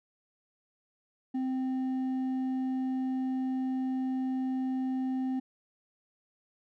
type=tone with hard clipping; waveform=sine; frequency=260 Hz; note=C4; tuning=11 cents flat; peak=-30 dBFS; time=1.34-5.4 s; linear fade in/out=10 ms; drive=4 dB; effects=none